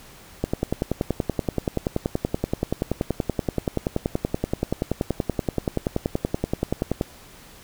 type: click train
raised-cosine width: 2 ms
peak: -8 dBFS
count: 70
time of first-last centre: 0.44-7.011 s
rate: 10.5 Hz
effects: pink hiss -47 dBFS RMS until 7.63 s